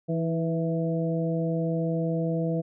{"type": "harmonic tone with a mistuned harmonic", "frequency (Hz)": 164.81, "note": "E3", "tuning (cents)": 0, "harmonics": [1, 2, 3, 4], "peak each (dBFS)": [-26, -32, -31, -34], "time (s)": [0.08, 2.62], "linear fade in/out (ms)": 20, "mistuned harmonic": 2, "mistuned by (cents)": -29, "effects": []}